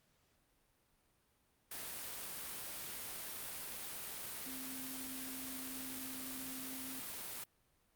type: tone in noise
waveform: sine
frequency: 261.6 Hz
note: C4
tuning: in tune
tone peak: -48 dBFS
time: 4.46-7 s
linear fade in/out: 5 ms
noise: white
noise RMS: -45 dBFS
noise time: 1.71-7.44 s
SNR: -6 dB
effects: pink hiss -75 dBFS RMS until 7.95 s + Opus 48 kbps